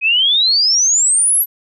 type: exponential sweep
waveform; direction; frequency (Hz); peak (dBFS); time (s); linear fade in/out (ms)
sine; up; 2489 to 12000; -10; 0.01-1.46; 50
effects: none